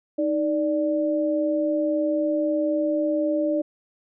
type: tone pair together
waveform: sine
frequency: 311.1 / 587.3 Hz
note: D#4 / D5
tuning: 0 / 0 cents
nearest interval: major seventh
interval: 1100 cents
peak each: -23 dBFS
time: 0.18-3.62 s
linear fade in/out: 10 ms
effects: none